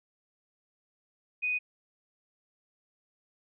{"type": "tone", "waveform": "sine", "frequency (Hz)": 2489, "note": "D#7", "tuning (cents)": 0, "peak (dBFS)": -27, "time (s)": [1.42, 1.59], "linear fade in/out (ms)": 20, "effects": []}